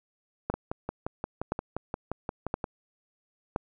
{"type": "two click trains", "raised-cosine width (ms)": 1, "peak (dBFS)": [-13, -17], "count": [4, 13], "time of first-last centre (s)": [[0.5, 3.561], [0.54, 2.642]], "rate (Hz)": [0.98, 5.71], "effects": []}